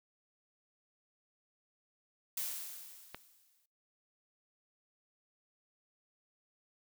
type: noise with exponential decay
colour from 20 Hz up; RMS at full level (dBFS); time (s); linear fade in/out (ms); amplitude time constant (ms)
blue; -36; 2.37-3.66; 5; 280
type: click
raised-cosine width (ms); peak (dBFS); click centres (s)
0.3; -26; 3.146
effects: noise-tail reverb RT60 0.4 s tail -25 dB re dry